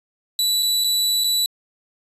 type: tone with dropouts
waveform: sawtooth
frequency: 3951 Hz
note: B7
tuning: in tune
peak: -14 dBFS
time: 0.39-1.46 s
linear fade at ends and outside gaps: 1 ms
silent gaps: 0.625-0.629 / 0.839-0.844 / 1.238-1.243 s
effects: resampled to 32000 Hz